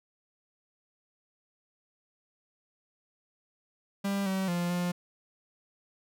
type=tone with pitch steps; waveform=45% pulse; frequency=198.4 / 190.7 / 174.4 / 176.6 Hz; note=G3 / G3 / F3 / F3; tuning=+21 / -47 / -2 / +20 cents; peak=-28 dBFS; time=4.04-4.92 s; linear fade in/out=10 ms; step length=220 ms; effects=none